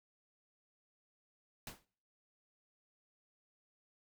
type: noise with exponential decay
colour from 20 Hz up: pink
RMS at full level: -42 dBFS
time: 1.67-1.85 s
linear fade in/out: 2 ms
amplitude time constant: 37 ms
effects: noise-tail reverb RT60 0.6 s tail -26 dB re dry